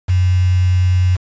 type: tone with quantisation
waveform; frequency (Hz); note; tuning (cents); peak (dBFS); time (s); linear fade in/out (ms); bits
sine; 91; F#2; -28; -10; 0.08-1.17; 20; 5
effects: resampled to 16000 Hz